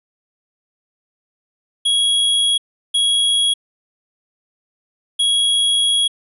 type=tone bursts at uneven times; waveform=square; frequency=3319 Hz; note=G#7; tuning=2 cents flat; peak=-14 dBFS; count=3; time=1.85-2.58 / 2.94-3.54 / 5.19-6.08 s; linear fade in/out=10 ms; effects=resampled to 32000 Hz